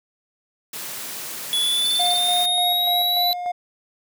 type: high-pass noise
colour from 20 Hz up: white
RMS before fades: -32 dBFS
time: 0.73-2.46 s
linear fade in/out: 5 ms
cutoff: 120 Hz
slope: 24 dB/octave
type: linear sweep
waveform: square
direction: up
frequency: 3400 to 3976 Hz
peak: -19 dBFS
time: 1.53-3.33 s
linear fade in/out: 0 ms
type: tone bursts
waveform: sine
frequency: 4435 Hz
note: C#8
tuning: in tune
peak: -26 dBFS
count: 7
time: 1.85-2.171 s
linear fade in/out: 5 ms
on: 21 ms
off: 29 ms
type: tone with tremolo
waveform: triangle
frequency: 712 Hz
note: F5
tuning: 33 cents sharp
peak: -19 dBFS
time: 1.99-3.52 s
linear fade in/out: 10 ms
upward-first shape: square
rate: 3.4 Hz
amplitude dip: 45%
effects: none